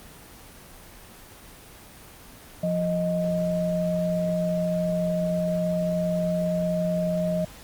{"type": "tone pair together", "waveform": "sine", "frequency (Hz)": [174.61, 623.6], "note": ["F3", "D#5"], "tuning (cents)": [0, 4], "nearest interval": "octave + minor seventh", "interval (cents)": 2204, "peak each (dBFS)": -25, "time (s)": [2.63, 7.45], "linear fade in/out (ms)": 5, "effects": ["pink hiss -46 dBFS RMS until 7.63 s", "Opus 24 kbps"]}